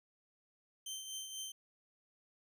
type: tone with tremolo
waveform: 20% pulse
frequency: 3114 Hz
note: G7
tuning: 12 cents flat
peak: -35 dBFS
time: 0.86-1.52 s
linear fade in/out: 5 ms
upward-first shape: triangle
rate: 4.1 Hz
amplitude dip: 55%
effects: none